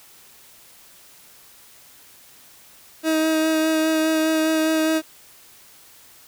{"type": "tone with vibrato", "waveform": "30% pulse", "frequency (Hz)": 316.6, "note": "D#4", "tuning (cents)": 30, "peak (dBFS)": -15, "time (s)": [3.03, 5.02], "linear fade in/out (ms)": 50, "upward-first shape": "sine", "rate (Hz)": 4.9, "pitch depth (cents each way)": 13, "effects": ["white hiss -49 dBFS RMS until 6.27 s"]}